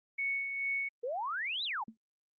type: tone with tremolo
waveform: sine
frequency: 2217 Hz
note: C#7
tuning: in tune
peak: -30 dBFS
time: 0.18-0.89 s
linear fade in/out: 10 ms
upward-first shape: sine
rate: 2.3 Hz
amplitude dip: 45%
type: exponential two-way sweep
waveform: sine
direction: up then down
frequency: 454.7 to 4086 to 763 Hz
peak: -33 dBFS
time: 1.03-1.84 s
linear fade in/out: 10 ms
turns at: 1.64 s
type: tone with exponential decay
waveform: sine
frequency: 222.8 Hz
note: A3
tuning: 22 cents sharp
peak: -40 dBFS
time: 1.88-1.97 s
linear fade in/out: 2 ms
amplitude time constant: 19 ms
effects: Opus 32 kbps